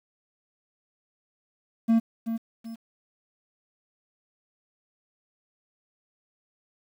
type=tone with echo; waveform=triangle; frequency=227.2 Hz; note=A#3; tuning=44 cents flat; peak=-15 dBFS; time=1.88-2 s; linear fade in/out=20 ms; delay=380 ms; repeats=2; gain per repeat=-9 dB; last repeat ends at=2.76 s; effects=9-bit